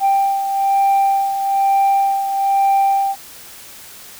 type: beating tone pair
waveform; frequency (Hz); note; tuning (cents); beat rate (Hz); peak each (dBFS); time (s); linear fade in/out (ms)
sine; 787 / 788.1; G5 / G5; +7 / +9; 1.1; -12 / -19; 0-3.16; 50
effects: tanh soft clip ceiling -9 dBFS + white hiss -38 dBFS RMS until 4.19 s